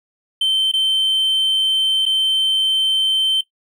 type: tone with dropouts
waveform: triangle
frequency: 3101 Hz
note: G7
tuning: 19 cents flat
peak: -11 dBFS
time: 0.41-3.41 s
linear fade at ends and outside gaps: 5 ms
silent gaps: 0.716-0.736 / 2.055-2.062 s
effects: noise-tail reverb RT60 0.1 s tail -17 dB re dry + tanh soft clip ceiling -9 dBFS